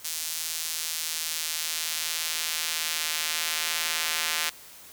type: tone with high-pass filter sweep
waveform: square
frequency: 80.3 Hz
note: E2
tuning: 45 cents flat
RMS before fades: -30 dBFS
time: 0.04-4.5 s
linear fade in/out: 10 ms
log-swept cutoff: 5500 to 2100 Hz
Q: 0.72
effects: white hiss -48 dBFS RMS until 4.92 s